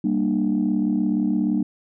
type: chord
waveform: sine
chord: G minor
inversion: none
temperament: equal with one note detuned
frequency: 196 / 233.1 / 299.5 Hz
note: G3 / Bb3 / D4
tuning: 0 / 0 / +34 cents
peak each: -22 dBFS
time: 0.04-1.63 s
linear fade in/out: 5 ms
effects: tanh soft clip ceiling -12 dBFS